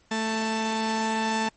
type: tone pair together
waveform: sawtooth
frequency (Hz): 221.1 / 884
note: A3 / A5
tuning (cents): +9 / +8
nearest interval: 2 octaves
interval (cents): 2399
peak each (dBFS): -23 / -24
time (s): 0.11-1.49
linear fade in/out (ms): 5
effects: pink hiss -62 dBFS RMS until 1.56 s + MP3 32 kbps